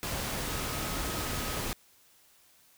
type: tone in noise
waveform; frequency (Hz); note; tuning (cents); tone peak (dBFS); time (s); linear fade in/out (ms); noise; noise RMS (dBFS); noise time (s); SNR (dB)
sine; 1268; D#6; +32; -44; 0.49-1.59; 0; pink; -34; 0.03-1.73; -13
effects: white hiss -62 dBFS RMS until 2.77 s